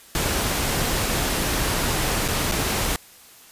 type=noise with dropouts; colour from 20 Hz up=pink; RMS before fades=-23 dBFS; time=0.15-2.96 s; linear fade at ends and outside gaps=1 ms; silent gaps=2.28-2.285 / 2.514-2.52 s; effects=white hiss -48 dBFS RMS until 3.51 s + resampled to 32000 Hz